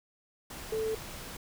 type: tone in noise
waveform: sine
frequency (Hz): 440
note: A4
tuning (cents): 0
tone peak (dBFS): -29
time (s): 0.72-0.95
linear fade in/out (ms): 5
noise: pink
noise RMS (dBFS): -43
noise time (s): 0.5-1.37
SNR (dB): +11
effects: none